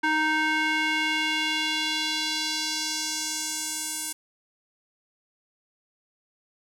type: tone with band-pass filter sweep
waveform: square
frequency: 311.1 Hz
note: D#4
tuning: in tune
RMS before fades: -27 dBFS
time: 0.03-4.13 s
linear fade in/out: 10 ms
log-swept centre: 1500 to 9400 Hz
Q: 1.7
effects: none